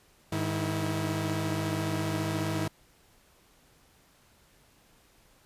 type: tone cluster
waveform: sawtooth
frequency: 101.8 / 155 / 324.5 Hz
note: G#2 / D#3 / E4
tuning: -34 / -6 / -27 cents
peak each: -29 dBFS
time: 0.32-2.68 s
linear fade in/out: 5 ms
effects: pink hiss -62 dBFS RMS until 5.45 s + resampled to 32000 Hz